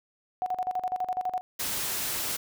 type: tone with tremolo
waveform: sine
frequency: 736 Hz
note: F#5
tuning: 9 cents flat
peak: -25 dBFS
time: 0.42-1.41 s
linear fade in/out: 0 ms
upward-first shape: square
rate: 12 Hz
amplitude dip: 80%
type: noise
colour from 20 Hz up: white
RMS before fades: -31 dBFS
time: 1.59-2.37 s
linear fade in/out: 10 ms
effects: none